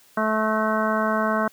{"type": "harmonic tone with a mistuned harmonic", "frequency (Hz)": 217.5, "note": "A3", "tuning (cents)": -20, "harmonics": [1, 2, 3, 4, 5, 6, 7, 9], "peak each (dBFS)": [-25, -31, -25, -33, -26, -30, -28, -40], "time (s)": [0.17, 1.48], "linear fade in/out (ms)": 5, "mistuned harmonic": 9, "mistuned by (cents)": -60, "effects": ["white hiss -55 dBFS RMS until 1.52 s", "high-pass 100 Hz 12 dB/octave"]}